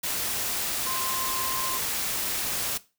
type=tone in noise; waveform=sine; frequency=1046.5 Hz; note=C6; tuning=in tune; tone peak=-32 dBFS; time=0.86-1.78 s; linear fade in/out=10 ms; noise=white; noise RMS=-29 dBFS; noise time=0.03-2.78 s; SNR=-6 dB; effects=noise-tail reverb RT60 0.3 s tail -18 dB re dry